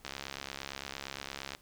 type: click train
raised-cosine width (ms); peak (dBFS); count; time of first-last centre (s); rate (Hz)
0.2; -21; 104; 0.05-1.549; 68.7
effects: pink hiss -62 dBFS RMS until 1.61 s